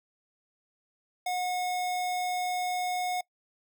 square tone, 726 Hz, F#5, 33 cents flat, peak -29 dBFS, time 1.26-3.21 s, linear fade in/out 5 ms, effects noise-tail reverb RT60 0.1 s tail -23 dB re dry

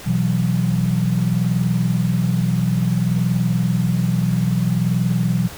sine chord, B suspended fourth, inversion none, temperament just, 123.47 / 164.63 / 185.21 Hz, B2 / E3 / F#3, 0 / -2 / +2 cents, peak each -20 dBFS, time 0.06-5.48 s, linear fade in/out 10 ms, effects pink hiss -36 dBFS RMS until 5.57 s

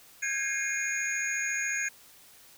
sine tone cluster, 1580 / 1654 / 2139 / 2447 / 6660 Hz, G6 / G#6 / C7 / D#7 / G#8, +13 / -8 / +38 / -29 / +4 cents, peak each -38 / -33 / -35 / -35 / -34 dBFS, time 0.22-1.89 s, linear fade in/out 10 ms, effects white hiss -55 dBFS RMS until 2.57 s

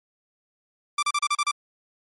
sawtooth tone bursts, 1174.7 Hz, D6, in tune, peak -17 dBFS, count 7, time 0.98-1.513 s, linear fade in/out 5 ms, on 47 ms, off 34 ms, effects MP3 48 kbps

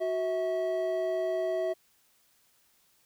triangle tone pair together, 370 / 648.2 Hz, F#4 / E5, 0 / -29 cents, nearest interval minor seventh, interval 971 cents, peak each -30 / -27 dBFS, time 0-1.74 s, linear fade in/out 20 ms, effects white hiss -67 dBFS RMS until 3.05 s

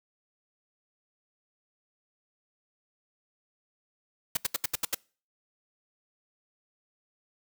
white noise bursts, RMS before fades -27 dBFS, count 7, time 4.35-4.947 s, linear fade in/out 5 ms, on 21 ms, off 75 ms, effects noise-tail reverb RT60 0.4 s tail -26 dB re dry

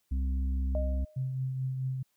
harmonic tone, 65.41 Hz, C2, in tune, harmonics 1 / 3 / 4, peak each -27 / -43 / -43 dBFS, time 0.11-1.05 s, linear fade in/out 10 ms
sine tone with exponential decay, 615 Hz, D#5, 20 cents flat, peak -30 dBFS, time 0.75-1.35 s, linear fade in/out 1 ms, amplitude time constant 130 ms
sine tone with tremolo, 130.81 Hz, C3, in tune, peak -28 dBFS, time 1.16-2.03 s, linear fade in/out 10 ms, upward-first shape triangle, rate 4.6 Hz, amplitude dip 40%
effects white hiss -75 dBFS RMS until 2.16 s

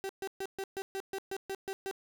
35% pulse tone bursts, 387.6 Hz, G4, 20 cents flat, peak -33 dBFS, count 11, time 0.04-1.912 s, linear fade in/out 0 ms, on 52 ms, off 130 ms, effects none

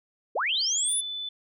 sine linear sweep, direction up, 329.6 to 10730 Hz, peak -24 dBFS, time 0.35-1.01 s, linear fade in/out 10 ms
sine tone with pitch glide, 3136 to 3500 Hz, G7 to A7, 0 to -10 cents, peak -31 dBFS, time 0.49-1.29 s, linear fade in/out 5 ms, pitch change +190 cents, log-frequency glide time 0.65-0.92 s
violet noise with exponential growth, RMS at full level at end -44 dBFS, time 0.76-0.93 s, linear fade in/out 1 ms, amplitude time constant 35 ms
effects none

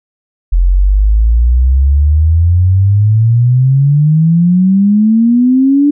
sine exponential sweep, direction up, 42.55 to 293.7 Hz, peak -5 dBFS, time 0.52-5.91 s, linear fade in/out 10 ms, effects none

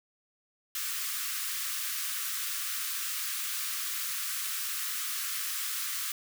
white high-pass noise, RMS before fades -34 dBFS, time 0.75-6.12 s, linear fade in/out 2 ms, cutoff 1100 Hz, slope 96 dB/octave, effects none

